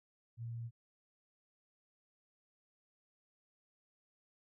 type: tone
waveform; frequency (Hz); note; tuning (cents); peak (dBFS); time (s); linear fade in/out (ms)
sine; 116.54; A#2; 0; -40; 0.37-0.71; 50
effects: none